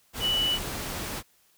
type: tone in noise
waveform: sine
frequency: 2960 Hz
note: F#7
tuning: in tune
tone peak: -23 dBFS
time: 0.2-0.59 s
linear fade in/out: 50 ms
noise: pink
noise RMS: -34 dBFS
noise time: 0.13-1.23 s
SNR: +8 dB
effects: white hiss -64 dBFS RMS until 1.57 s